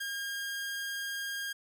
sawtooth tone, 1617 Hz, G#6, 47 cents flat, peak -31 dBFS, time 0-1.53 s, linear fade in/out 10 ms, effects none

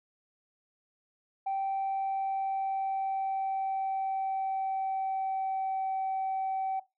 sine tone with pitch glide, 778 to 766.8 Hz, G5 to G5, -13 to -38 cents, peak -27 dBFS, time 1.46-6.8 s, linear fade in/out 10 ms, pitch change -25 cents, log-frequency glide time 1.63-5.88 s, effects noise-tail reverb RT60 0.2 s tail -18 dB re dry + tanh soft clip ceiling -26 dBFS

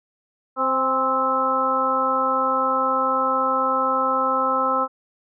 harmonic tone with a mistuned harmonic, 261.6 Hz, C4, in tune, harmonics 1 / 2 / 3 / 4 / 5, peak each -30 / -25 / -28 / -24 / -21 dBFS, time 0.56-4.88 s, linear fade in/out 50 ms, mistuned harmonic 3, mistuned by +39 cents, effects none

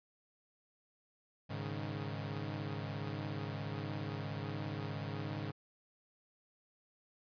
sawtooth chord, Ab suspended fourth, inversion none, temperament equal with one note detuned, 103.23 / 138.59 / 155.56 Hz, Ab2 / Db3 / Eb3, -10 / 0 / 0 cents, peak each -38 / -39 / -40 dBFS, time 1.49-5.52 s, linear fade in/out 20 ms, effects resampled to 11025 Hz

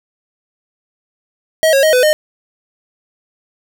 square tone with pitch steps, 637 / 546 / 627 / 502 / 612 Hz, D#5 / C#5 / D#5 / B4 / D#5, +41 / -26 / +13 / +28 / -29 cents, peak -9 dBFS, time 1.63-2.13 s, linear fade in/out 0 ms, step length 100 ms, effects none

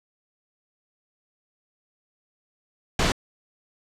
pink noise, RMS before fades -21 dBFS, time 2.99-3.12 s, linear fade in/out 2 ms, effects low-pass 6000 Hz 12 dB/octave

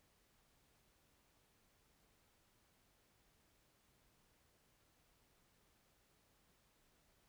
silence, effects pink hiss -75 dBFS RMS until 7.28 s

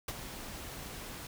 pink noise with ADSR envelope, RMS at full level -35 dBFS, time 0.08-1.27 s, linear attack 5 ms, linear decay 39 ms, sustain -9 dB, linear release 5 ms, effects none

